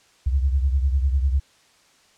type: beating tone pair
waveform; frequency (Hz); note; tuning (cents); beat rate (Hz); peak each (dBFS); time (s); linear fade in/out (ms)
sine; 66.3 / 76.3; C2 / D#2; +23 / -33; 10; -18 / -25; 0.26-1.4; 10
effects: white hiss -57 dBFS RMS until 2.17 s + low-pass 7000 Hz 12 dB/octave